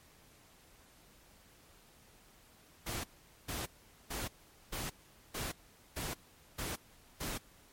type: noise bursts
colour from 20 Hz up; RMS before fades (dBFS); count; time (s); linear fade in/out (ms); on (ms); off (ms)
pink; -39; 8; 2.86-7.38; 10; 180; 440
effects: pink hiss -62 dBFS RMS until 7.72 s + MP3 64 kbps